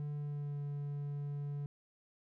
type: tone with pitch glide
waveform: triangle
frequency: 146.83 to 143.97 Hz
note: D3 to D3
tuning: 0 to -34 cents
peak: -35 dBFS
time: 0-1.66 s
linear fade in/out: 0 ms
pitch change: -34 cents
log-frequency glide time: 0.11-0.6 s
effects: none